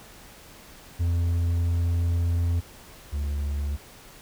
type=tone pair in turn; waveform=triangle; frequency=85.5 / 71.9 Hz; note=F2 / D2; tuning=-36 / -36 cents; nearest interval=minor third; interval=300 cents; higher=first; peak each=-19 / -23 dBFS; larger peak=first; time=0.99-2.61 / 3.12-3.77 s; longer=first; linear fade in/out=20 ms; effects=pink hiss -48 dBFS RMS until 4.21 s